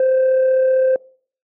sine tone with amplitude modulation, 521 Hz, C5, 7 cents flat, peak -9 dBFS, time 0-0.96 s, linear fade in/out 2 ms, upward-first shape sine, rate 35.5 Hz, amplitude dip 30%, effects noise-tail reverb RT60 0.5 s tail -25 dB re dry + tanh soft clip ceiling -10 dBFS

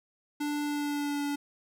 square tone with pitch glide, 293.7 to 287.3 Hz, D4 to D4, 0 to -38 cents, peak -30 dBFS, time 0.4-1.36 s, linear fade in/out 10 ms, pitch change -38 cents, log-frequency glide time 0.63-1.24 s, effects none

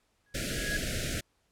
sine tone with exponential growth, 1661.2 Hz, G#6, in tune, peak -28 dBFS, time 0.26-0.77 s, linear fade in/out 5 ms, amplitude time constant 110 ms
pink band-stop noise, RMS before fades -33 dBFS, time 0.34-1.21 s, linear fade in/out 10 ms, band 670 to 1400 Hz, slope 96 dB/octave
effects pink hiss -73 dBFS RMS until 1.51 s + low-pass 11000 Hz 12 dB/octave

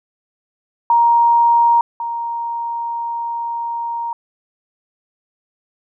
sine tone pair in turn, 938 / 934.7 Hz, A#5 / A#5, +11 / +4 cents, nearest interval unison, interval 7 cents, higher first, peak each -9 / -20 dBFS, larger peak first, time 0.9-1.81 / 2-4.13 s, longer second, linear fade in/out 2 ms, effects none

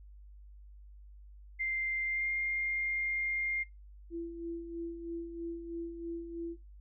sine tone with pitch glide, 2093 to 2115 Hz, C7 to C7, 0 to +18 cents, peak -31 dBFS, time 1.59-3.64 s, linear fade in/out 20 ms, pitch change +18 cents, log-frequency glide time 2.05-2.29 s
sine tone with tremolo, 336.4 Hz, E4, 35 cents sharp, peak -35 dBFS, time 4.1-6.57 s, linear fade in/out 50 ms, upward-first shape sine, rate 3.1 Hz, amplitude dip 55%
effects noise-tail reverb RT60 0.2 s tail -20 dB re dry + added 50 Hz sine -50 dBFS peak until 6.8 s

